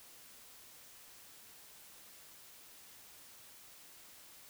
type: silence
effects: white hiss -57 dBFS RMS until 4.49 s